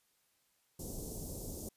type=band-stop noise; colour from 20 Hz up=pink; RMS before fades=-43 dBFS; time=0.79-1.69 s; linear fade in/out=5 ms; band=580 to 6100 Hz; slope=24 dB/octave; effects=white hiss -75 dBFS RMS until 1.76 s + resampled to 32000 Hz